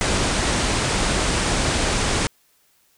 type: low-pass noise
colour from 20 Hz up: pink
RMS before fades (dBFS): -21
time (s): 0.01-2.27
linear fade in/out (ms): 0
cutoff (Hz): 9600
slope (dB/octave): 96
effects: white hiss -61 dBFS RMS until 2.97 s